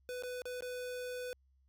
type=tone with dropouts; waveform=square; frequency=497.9 Hz; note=B4; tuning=14 cents sharp; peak=-40 dBFS; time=0.09-1.33 s; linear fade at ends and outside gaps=0 ms; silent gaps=0.224-0.235 / 0.419-0.455 / 0.607-0.623 s; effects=added 66 Hz sine -67 dBFS peak until 1.68 s